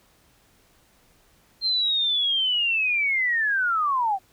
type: linear sweep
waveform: sine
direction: down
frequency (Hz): 4186 to 740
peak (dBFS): -20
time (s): 1.61-4.19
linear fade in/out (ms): 50
effects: pink hiss -60 dBFS RMS until 4.32 s